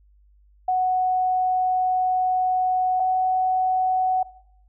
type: tone pair in turn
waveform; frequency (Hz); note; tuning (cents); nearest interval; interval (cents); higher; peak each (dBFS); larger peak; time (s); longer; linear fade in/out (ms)
sine; 740 / 745.1; F#5 / F#5; 0 / +12; unison; 12; second; -18; neither; 0.68-3 / 3-4.23; first; 5
effects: noise-tail reverb RT60 0.7 s tail -19 dB re dry + added 50 Hz sine -53 dBFS peak until 4.68 s